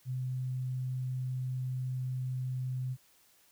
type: tone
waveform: sine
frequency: 128.2 Hz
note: C3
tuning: 35 cents flat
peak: -32 dBFS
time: 0.05-2.97 s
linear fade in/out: 50 ms
effects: white hiss -65 dBFS RMS until 3.51 s